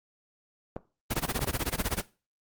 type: clicks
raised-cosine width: 1 ms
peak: -18 dBFS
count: 6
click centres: 0.765 / 1.168 / 1.25 / 1.392 / 1.444 / 1.475 s
type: noise with tremolo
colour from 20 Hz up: pink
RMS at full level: -27 dBFS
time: 1.1-2.03 s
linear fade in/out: 10 ms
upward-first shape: sine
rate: 16 Hz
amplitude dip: 100%
effects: noise-tail reverb RT60 0.3 s tail -18 dB re dry + Opus 24 kbps